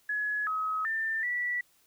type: tone with pitch steps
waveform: sine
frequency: 1691 / 1274 / 1788 / 1954 Hz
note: G#6 / D#6 / A6 / B6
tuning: +31 / +41 / +27 / -19 cents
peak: -28 dBFS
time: 0.09-1.61 s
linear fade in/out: 5 ms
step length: 380 ms
effects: white hiss -66 dBFS RMS until 1.86 s